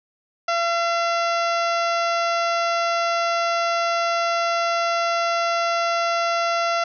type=harmonic tone; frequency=680 Hz; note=F5; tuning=46 cents flat; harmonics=1 / 2 / 3 / 4 / 5 / 6 / 7 / 8 / 9; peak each=-22 / -23 / -31 / -32 / -37 / -39 / -35 / -39 / -39 dBFS; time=0.48-6.84 s; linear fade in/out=5 ms; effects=none